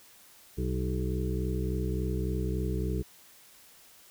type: harmonic tone with a mistuned harmonic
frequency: 63.5 Hz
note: B1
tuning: 49 cents sharp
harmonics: 1 / 2 / 3 / 5 / 6 / 7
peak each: -31 / -34 / -36 / -38 / -39 / -39 dBFS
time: 0.57-3.03 s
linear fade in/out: 20 ms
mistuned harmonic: 7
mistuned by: -49 cents
effects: white hiss -56 dBFS RMS until 4.1 s